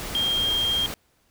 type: tone in noise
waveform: sine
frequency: 3210 Hz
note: G7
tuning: 40 cents sharp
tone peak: -21 dBFS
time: 0.15-0.86 s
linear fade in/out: 0 ms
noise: pink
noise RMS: -33 dBFS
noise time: 0-0.94 s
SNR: +9 dB
effects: pink hiss -65 dBFS RMS until 1.3 s